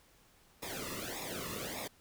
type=noise with flanger; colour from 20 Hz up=pink; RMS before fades=-41 dBFS; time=0.62-1.88 s; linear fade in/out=10 ms; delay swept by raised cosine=0.66 to 1.31 ms; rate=1.7 Hz; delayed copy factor=-0.85; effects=pink hiss -65 dBFS RMS until 2 s

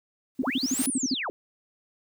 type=noise with exponential growth; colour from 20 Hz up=white; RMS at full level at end=-30 dBFS; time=0.35-0.86 s; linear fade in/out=1 ms; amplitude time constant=110 ms
type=tone bursts; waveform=sine; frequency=261.6 Hz; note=C4; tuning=in tune; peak=-22 dBFS; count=10; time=0.39-1.142 s; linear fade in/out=5 ms; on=32 ms; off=48 ms
type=linear two-way sweep; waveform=sine; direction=up then down; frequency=280.1 to 10150 to 280.1 Hz; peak=-28 dBFS; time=0.43-1.3 s; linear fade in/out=0 ms; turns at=0.88 s
effects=none

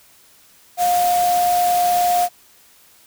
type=tone in noise; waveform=sine; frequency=710 Hz; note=F5; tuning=28 cents sharp; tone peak=-14 dBFS; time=0.77-2.29 s; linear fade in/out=50 ms; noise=white; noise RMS=-27 dBFS; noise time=0.77-2.29 s; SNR=+10 dB; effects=white hiss -51 dBFS RMS until 3.06 s

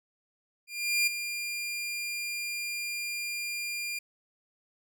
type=tone with ADSR envelope; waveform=sawtooth; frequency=2400 Hz; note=D7; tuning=37 cents sharp; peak=-19 dBFS; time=0.67-3.99 s; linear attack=400 ms; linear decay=11 ms; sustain=-10 dB; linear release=6 ms; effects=none

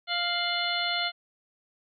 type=harmonic tone with a mistuned harmonic; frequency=699 Hz; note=F5; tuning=1 cent sharp; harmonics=1 / 2 / 3 / 4 / 5 / 6; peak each=-33 / -33 / -33 / -33 / -33 / -33 dBFS; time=0.07-1.12 s; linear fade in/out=50 ms; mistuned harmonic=4; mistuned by=+100 cents; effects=none

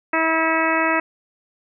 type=harmonic tone with a mistuned harmonic; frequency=323.3 Hz; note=E4; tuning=34 cents flat; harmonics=1 / 2 / 3 / 4 / 5 / 6 / 7 / 8; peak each=-24 / -24 / -24 / -24 / -26 / -24 / -28 / -27 dBFS; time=0.13-1 s; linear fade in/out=5 ms; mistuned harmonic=7; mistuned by=-34 cents; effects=none

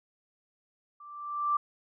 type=tone with level ramp; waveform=sine; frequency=1174.7 Hz; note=D6; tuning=in tune; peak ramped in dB=-47 to -22 dBFS; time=1-1.57 s; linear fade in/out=5 ms; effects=none

